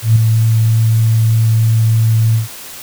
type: tone with ADSR envelope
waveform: sine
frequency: 112.1 Hz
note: A2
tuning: 33 cents sharp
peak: -3 dBFS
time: 0.02-2.48 s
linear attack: 140 ms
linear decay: 3 ms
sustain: -5 dB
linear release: 130 ms
effects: white hiss -31 dBFS RMS until 2.82 s